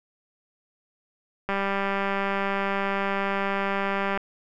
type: click train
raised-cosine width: 0.5 ms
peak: -12 dBFS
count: 530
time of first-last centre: 1.49-4.175 s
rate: 197 Hz
effects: none